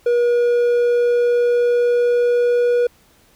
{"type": "tone with pitch glide", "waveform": "triangle", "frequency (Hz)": [480, 483.6], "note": ["B4", "B4"], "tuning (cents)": [-49, -36], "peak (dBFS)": -11, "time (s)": [0.06, 2.87], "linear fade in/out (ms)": 5, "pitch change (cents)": 13, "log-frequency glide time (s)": [0.25, 2.65], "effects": ["pink hiss -54 dBFS RMS until 3.35 s"]}